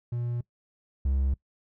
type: tone pair in turn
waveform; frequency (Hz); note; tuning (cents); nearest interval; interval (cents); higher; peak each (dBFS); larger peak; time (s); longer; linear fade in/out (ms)
triangle; 120 / 67.35; B2 / C#2; -49 / -49; minor seventh; 1000; first; -26 / -21; second; 0.12-0.41 / 1.05-1.34; neither; 5
effects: noise-tail reverb RT60 0.1 s tail -21 dB re dry